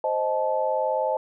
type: chord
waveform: sine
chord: A diminished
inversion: first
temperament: equal with one note detuned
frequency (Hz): 523.3 / 622.3 / 869.4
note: C5 / Eb5 / A5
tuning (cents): 0 / 0 / -21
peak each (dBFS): -26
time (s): 0.04-1.17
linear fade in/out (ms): 2
effects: none